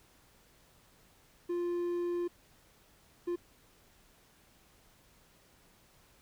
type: tone bursts at uneven times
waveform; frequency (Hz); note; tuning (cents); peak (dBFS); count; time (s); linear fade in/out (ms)
triangle; 349.2; F4; 0; -29; 2; 1.49-2.28 / 3.27-3.36; 10
effects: pink hiss -64 dBFS RMS until 6.21 s